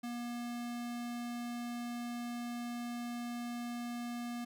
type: tone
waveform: square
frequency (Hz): 239.4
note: A#3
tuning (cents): +46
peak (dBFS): -39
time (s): 0.03-4.45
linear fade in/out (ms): 10
effects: none